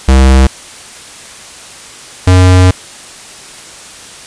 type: tone pair in turn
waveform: square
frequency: 66 / 91.77 Hz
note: C2 / F#2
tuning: +16 / -14 cents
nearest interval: tritone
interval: 570 cents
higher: second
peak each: -3 dBFS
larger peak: neither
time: 0.08-0.47 / 2.27-2.71 s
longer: second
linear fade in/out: 5 ms
effects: white hiss -31 dBFS RMS until 4.26 s + resampled to 22050 Hz